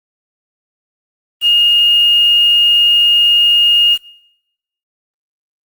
sine tone with quantisation, 2846 Hz, F7, 32 cents sharp, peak -7 dBFS, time 1.41-3.98 s, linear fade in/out 50 ms, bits 5, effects noise-tail reverb RT60 0.9 s tail -23 dB re dry + Opus 32 kbps

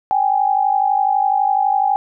sine tone pair together, 778.6 / 830.6 Hz, G5 / G#5, -12 / 0 cents, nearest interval minor second, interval 112 cents, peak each -16 dBFS, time 0.11-1.96 s, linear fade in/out 0 ms, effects none

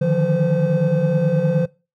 triangle tone cluster, 149 / 158.6 / 176 / 513 Hz, D3 / D#3 / F3 / C5, +25 / +33 / +14 / -34 cents, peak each -18 dBFS, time 0.01-1.66 s, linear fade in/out 10 ms, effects noise-tail reverb RT60 0.3 s tail -22 dB re dry + tanh soft clip ceiling -7 dBFS

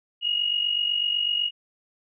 sine tone pair together, 2842 / 2890 Hz, F7 / F#7, +30 / -41 cents, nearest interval unison, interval 29 cents, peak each -28 / -23 dBFS, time 0.21-1.51 s, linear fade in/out 50 ms, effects none

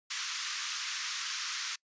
white band-pass noise, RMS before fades -37 dBFS, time 0.1-1.76 s, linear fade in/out 10 ms, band 1100 to 6700 Hz, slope 48 dB/octave, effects noise-tail reverb RT60 0.1 s tail -25 dB re dry + resampled to 16000 Hz

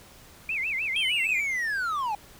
sine tone with vibrato, 2349 Hz, D7, in tune, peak -26 dBFS, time 0.49-1.41 s, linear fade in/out 2 ms, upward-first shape sine, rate 6.5 Hz, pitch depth 230 cents each way
triangle linear sweep, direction down, 3252 to 798 Hz, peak -24 dBFS, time 0.96-2.15 s, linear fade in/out 2 ms
effects pink hiss -51 dBFS RMS until 2.39 s

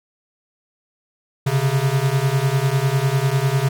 square beating tone pair, 130.81 / 140.81 Hz, C3 / C#3, 0 / +27 cents, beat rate 10 Hz, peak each -20 dBFS, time 1.46-3.69 s, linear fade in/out 10 ms, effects none

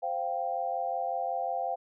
sine chord, C suspended fourth, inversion none, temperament equal, 523.3 / 698.5 / 784 Hz, C5 / F5 / G5, 0 / 0 / 0 cents, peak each -36 / -32 / -33 dBFS, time 0.02-1.76 s, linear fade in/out 20 ms, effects none

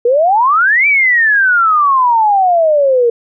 sine exponential two-way sweep, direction up then down, 460.9 to 2352 to 460.9 Hz, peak -7 dBFS, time 0.05-3.1 s, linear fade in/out 5 ms, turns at 0.87 s, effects none

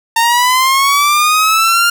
sawtooth linear sweep, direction up, 910 to 1406 Hz, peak -5 dBFS, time 0.16-1.9 s, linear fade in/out 5 ms, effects none

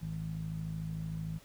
15% pulse tone with low-pass filter, 53.4 Hz, G#1, 49 cents sharp, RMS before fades -38 dBFS, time 0.01-1.39 s, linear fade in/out 20 ms, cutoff 160 Hz, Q 5, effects pink hiss -59 dBFS RMS until 1.44 s

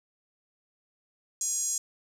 5% pulse tone with high-pass filter, 830.6 Hz, G#5, in tune, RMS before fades -30 dBFS, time 1.41-1.78 s, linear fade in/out 2 ms, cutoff 6900 Hz, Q 9.4, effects none

